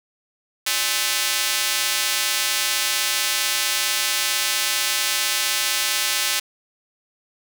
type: tone with high-pass filter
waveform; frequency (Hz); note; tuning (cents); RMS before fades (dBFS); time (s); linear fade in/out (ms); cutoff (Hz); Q
square; 117.8; A#2; +19; -22; 0.66-6.4; 10; 2700; 0.66
effects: 7-bit